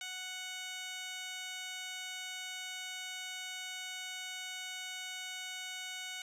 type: tone with band-pass filter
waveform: 15% pulse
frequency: 740 Hz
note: F#5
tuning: in tune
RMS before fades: -43 dBFS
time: 0.01-6.22 s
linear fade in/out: 2 ms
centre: 4600 Hz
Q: 1.1
effects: none